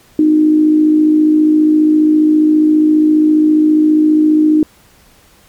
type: tone with amplitude modulation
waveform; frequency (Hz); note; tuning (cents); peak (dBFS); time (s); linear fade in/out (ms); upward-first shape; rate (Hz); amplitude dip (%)
sine; 307.4; D#4; -21; -4; 0.19-4.63; 2; sine; 54.8; 45
effects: pink hiss -47 dBFS RMS until 5.48 s + MP3 96 kbps